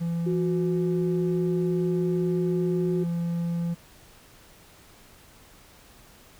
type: tone with pitch glide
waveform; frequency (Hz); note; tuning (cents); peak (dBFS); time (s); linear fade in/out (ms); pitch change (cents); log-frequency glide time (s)
triangle; 168.7 to 170.27; E3 to F3; +40 to -44; -23; 0-3.75; 20; +16; 0.45-3.08
type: tone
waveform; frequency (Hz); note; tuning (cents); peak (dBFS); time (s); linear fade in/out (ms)
sine; 364.1; F#4; -28; -25; 0.26-3.04; 10
effects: pink hiss -53 dBFS RMS until 6.39 s